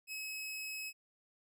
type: tone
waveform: sawtooth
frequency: 2564 Hz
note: E7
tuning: 49 cents flat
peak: -37 dBFS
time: 0.07-0.93 s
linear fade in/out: 50 ms
effects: none